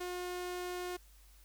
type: tone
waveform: sawtooth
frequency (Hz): 358.8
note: F4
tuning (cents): +47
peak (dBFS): -34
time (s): 0-0.97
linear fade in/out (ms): 10
effects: added 50 Hz sine -58 dBFS peak until 1.44 s + white hiss -65 dBFS RMS until 1.44 s